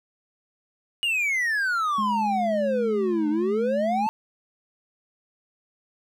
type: exponential two-way sweep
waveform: triangle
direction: down then up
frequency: 2900 to 295.6 to 901 Hz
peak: -20 dBFS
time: 1.03-4.09 s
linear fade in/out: 0 ms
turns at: 3.29 s
type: tone with pitch glide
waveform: sine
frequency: 210 to 216.5 Hz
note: G#3 to A3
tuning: +19 to -28 cents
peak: -27 dBFS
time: 1.98-4.07 s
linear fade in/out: 5 ms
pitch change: +53 cents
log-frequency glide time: 2.24-3.15 s
effects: none